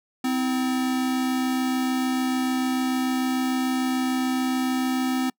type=tone pair together; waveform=square; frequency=257.1 / 323.9 Hz; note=C4 / E4; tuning=-30 / -30 cents; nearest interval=major third; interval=400 cents; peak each=-23 / -33 dBFS; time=0.24-5.3 s; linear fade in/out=5 ms; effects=noise-tail reverb RT60 0.1 s tail -26 dB re dry